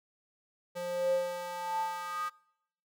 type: tone with high-pass filter sweep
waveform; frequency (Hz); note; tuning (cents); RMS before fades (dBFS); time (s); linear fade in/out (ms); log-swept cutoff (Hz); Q
square; 176.3; F3; +17; -34; 0.75-2.3; 20; 400 to 1300; 9.2
effects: noise-tail reverb RT60 0.8 s tail -25 dB re dry